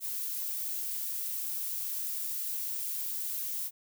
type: noise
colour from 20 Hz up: violet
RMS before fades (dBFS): -35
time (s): 0-3.71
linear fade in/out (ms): 50
effects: none